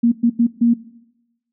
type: tone bursts at uneven times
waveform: sine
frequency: 234.8 Hz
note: A#3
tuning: 13 cents sharp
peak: -10 dBFS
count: 4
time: 0.03-0.12 / 0.23-0.3 / 0.39-0.47 / 0.61-0.74 s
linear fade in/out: 10 ms
effects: noise-tail reverb RT60 0.9 s tail -18 dB re dry